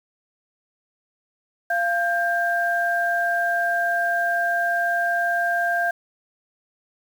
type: tone pair together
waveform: sine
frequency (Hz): 691 / 1591.2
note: F5 / G6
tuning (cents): -19 / +25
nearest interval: octave + major second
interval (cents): 1444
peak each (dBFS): -22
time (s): 1.7-5.91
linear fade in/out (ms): 5
effects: 7-bit